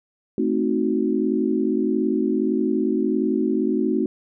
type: chord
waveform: sine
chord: A diminished seventh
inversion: none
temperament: equal with one note detuned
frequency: 220 / 261.6 / 312.6 / 370 Hz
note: A3 / C4 / Eb4 / Gb4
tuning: 0 / 0 / +8 / 0 cents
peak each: -24 dBFS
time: 0.38-4.06 s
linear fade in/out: 2 ms
effects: none